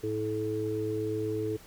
harmonic tone, 108 Hz, A2, 32 cents flat, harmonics 1 / 3 / 4, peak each -36 / -34 / -31 dBFS, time 0.03-1.57 s, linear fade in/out 10 ms, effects pink hiss -53 dBFS RMS until 1.66 s

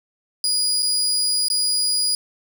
30% pulse tone with dropouts, 4900 Hz, D#8, 27 cents flat, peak -15 dBFS, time 0.44-2.15 s, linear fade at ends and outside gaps 1 ms, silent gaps 0.823-0.828 / 1.484-1.501 s, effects none

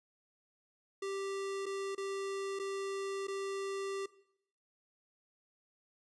square tone with dropouts, 392 Hz, G4, in tune, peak -37 dBFS, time 1.02-4.06 s, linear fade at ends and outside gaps 5 ms, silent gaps 1.658-1.663 / 1.95-1.978 / 2.591-2.596 / 3.271-3.281 s, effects noise-tail reverb RT60 0.7 s tail -18 dB re dry + resampled to 22050 Hz

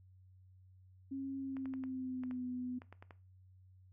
sine tone with pitch glide, 271 to 249.9 Hz, C#4 to B3, -39 to +21 cents, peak -38 dBFS, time 1.11-2.79 s, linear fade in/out 10 ms, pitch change -140 cents, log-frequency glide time 1.38-2.45 s
clicks, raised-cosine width 0.5 ms, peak -37 dBFS, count 10, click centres 1.568 / 1.657 / 1.738 / 1.838 / 2.236 / 2.311 / 2.819 / 2.926 / 3.025 / 3.108 s
effects noise-tail reverb RT60 0.3 s tail -17 dB re dry + added 93 Hz sine -59 dBFS peak until 3.92 s

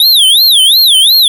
square tone with vibrato, 3604 Hz, A7, 41 cents sharp, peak -4 dBFS, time 0-1.28 s, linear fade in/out 2 ms, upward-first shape sine, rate 2.8 Hz, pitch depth 290 cents each way, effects none

